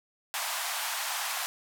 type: band-pass noise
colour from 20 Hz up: pink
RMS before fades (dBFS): -33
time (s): 0.34-1.46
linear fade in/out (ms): 0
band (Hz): 700 to 16000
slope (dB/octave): 48
effects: none